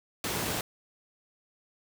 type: high-pass noise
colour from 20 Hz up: pink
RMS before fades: -32 dBFS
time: 0.24-0.61 s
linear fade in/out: 2 ms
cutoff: 100 Hz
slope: 12 dB/octave
effects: none